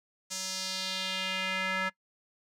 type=tone with band-pass filter sweep; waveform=square; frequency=188.4 Hz; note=F#3; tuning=32 cents sharp; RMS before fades=-33 dBFS; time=0.3-1.9 s; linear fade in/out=20 ms; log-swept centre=6600 to 1700 Hz; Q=2.1; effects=noise-tail reverb RT60 0.1 s tail -22 dB re dry